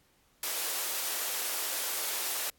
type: high-pass noise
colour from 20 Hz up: white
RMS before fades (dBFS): -33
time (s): 0.43-2.5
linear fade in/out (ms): 2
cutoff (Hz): 360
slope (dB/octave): 24
effects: pink hiss -67 dBFS RMS until 2.58 s + AAC 64 kbps